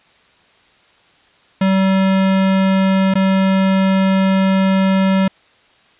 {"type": "tone with dropouts", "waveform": "square", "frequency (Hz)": 191.5, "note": "G3", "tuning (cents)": -40, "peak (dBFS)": -12, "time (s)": [1.61, 5.28], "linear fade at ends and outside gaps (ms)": 5, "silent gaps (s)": [3.14, 3.153], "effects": ["white hiss -52 dBFS RMS until 5.99 s", "resampled to 8000 Hz"]}